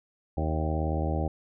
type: harmonic tone with a mistuned harmonic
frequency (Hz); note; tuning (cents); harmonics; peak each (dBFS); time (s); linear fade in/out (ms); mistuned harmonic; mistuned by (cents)
78.3; D#2; +11; 1 / 2 / 3 / 4 / 5 / 6 / 7 / 8 / 9 / 10; -28 / -33 / -38 / -35 / -39 / -41 / -37 / -40 / -42 / -37; 0.37-1.28; 5; 8; +25
effects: none